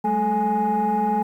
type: tone cluster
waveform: sine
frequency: 194.7 / 215.8 / 434.6 / 833 Hz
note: G3 / A3 / A4 / G#5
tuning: -12 / -33 / -21 / +5 cents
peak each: -28 / -23 / -27 / -19 dBFS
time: 0.04-1.23 s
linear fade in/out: 10 ms
effects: tanh soft clip ceiling -14 dBFS + 9-bit